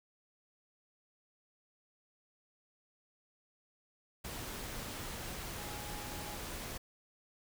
sine tone in noise, 832 Hz, G#5, 3 cents sharp, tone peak -50 dBFS, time 5.58-6.36 s, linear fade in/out 10 ms, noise pink, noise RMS -43 dBFS, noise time 4.24-6.78 s, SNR -10 dB, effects none

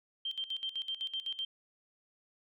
sine tone with tremolo, 3147 Hz, G7, 6 cents sharp, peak -33 dBFS, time 0.25-1.45 s, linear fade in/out 5 ms, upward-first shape square, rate 7.9 Hz, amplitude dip 80%, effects none

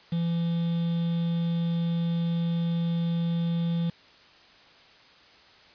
triangle tone with quantisation, 168.8 Hz, E3, 41 cents sharp, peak -22 dBFS, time 0.12-3.9 s, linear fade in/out 5 ms, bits 7, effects white hiss -54 dBFS RMS until 5.74 s + resampled to 11025 Hz

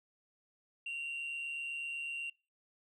sine tone with amplitude modulation, 2759 Hz, F7, 22 cents flat, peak -33 dBFS, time 0.86-2.3 s, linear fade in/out 5 ms, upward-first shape sine, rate 148 Hz, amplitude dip 50%, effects noise-tail reverb RT60 0.3 s tail -25 dB re dry + tanh soft clip ceiling -35 dBFS

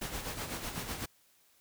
pink noise with tremolo, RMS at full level -37 dBFS, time 0.01-1.06 s, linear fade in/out 10 ms, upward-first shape sine, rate 8 Hz, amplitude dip 55%, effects white hiss -67 dBFS RMS until 1.6 s

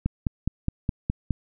click train, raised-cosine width 5 ms, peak -11 dBFS, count 7, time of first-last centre 0.06-1.307 s, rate 4.81 Hz, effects none

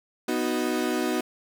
35% pulse chord, B major, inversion none, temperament equal, 246.9 / 311.1 / 370 Hz, B3 / D#4 / F#4, 0 / 0 / 0 cents, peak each -27 dBFS, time 0.28-1.21 s, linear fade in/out 5 ms, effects none

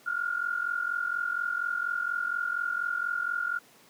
sine tone pair together, 1396 / 1440.2 Hz, F6 / F#6, -1 / -47 cents, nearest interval minor second, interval 54 cents, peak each -30 / -31 dBFS, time 0.06-3.59 s, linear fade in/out 10 ms, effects pink hiss -57 dBFS RMS until 3.89 s + high-pass 200 Hz 12 dB/octave

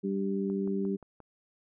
harmonic tone, 98 Hz, G2, in tune, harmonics 2 / 3 / 4, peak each -30 / -37 / -33 dBFS, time 0.03-0.97 s, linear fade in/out 20 ms
click train, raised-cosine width 1 ms, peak -36 dBFS, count 5, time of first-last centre 0.5-1.203 s, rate 5.69 Hz
effects none

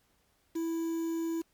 triangle tone with quantisation, 329.6 Hz, E4, in tune, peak -28 dBFS, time 0.55-1.42 s, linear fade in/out 10 ms, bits 8, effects pink hiss -71 dBFS RMS until 1.53 s + MP3 96 kbps

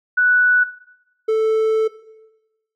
sine / triangle tone pair in turn, 1480 / 440 Hz, F#6 / A4, 0 / 0 cents, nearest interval octave + major sixth, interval 2100 cents, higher first, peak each -12 dBFS, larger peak neither, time 0.17-0.64 / 1.28-1.88 s, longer second, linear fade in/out 10 ms, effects noise-tail reverb RT60 1.0 s tail -17 dB re dry

